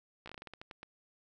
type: slowing click train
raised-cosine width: 0.3 ms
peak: -30 dBFS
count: 12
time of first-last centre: 0.26-0.831 s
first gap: 15 ms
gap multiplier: 1.23
effects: none